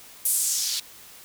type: noise with band-pass filter sweep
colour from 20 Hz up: blue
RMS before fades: -25 dBFS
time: 0.25-0.8 s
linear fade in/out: 5 ms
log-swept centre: 11000 to 4000 Hz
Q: 2
effects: white hiss -47 dBFS RMS until 1.24 s